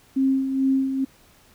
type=tone with tremolo; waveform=sine; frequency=267.3 Hz; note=C4; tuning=37 cents sharp; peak=-16 dBFS; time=0.16-1.05 s; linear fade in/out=10 ms; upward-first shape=sine; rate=2.3 Hz; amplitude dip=55%; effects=pink hiss -55 dBFS RMS until 1.54 s